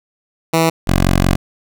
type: tone pair in turn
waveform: 10% pulse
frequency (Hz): 163.3 / 45.56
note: E3 / F#1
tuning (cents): -16 / -26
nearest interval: octave + minor seventh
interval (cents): 2210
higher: first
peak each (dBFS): -3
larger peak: neither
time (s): 0.53-0.7 / 0.87-1.36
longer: second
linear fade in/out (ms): 10
effects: none